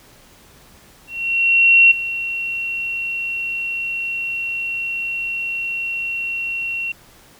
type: tone with ADSR envelope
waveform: sine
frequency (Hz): 2732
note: F7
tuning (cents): -39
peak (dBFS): -6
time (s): 1.07-6.92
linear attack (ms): 840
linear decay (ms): 10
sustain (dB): -15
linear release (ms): 4
effects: pink hiss -48 dBFS RMS until 7.39 s